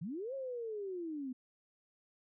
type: linear two-way sweep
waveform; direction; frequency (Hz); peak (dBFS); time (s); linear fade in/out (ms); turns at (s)
sine; up then down; 142.8 to 550 to 246.9; -38; 0.01-1.33; 10; 0.34
effects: none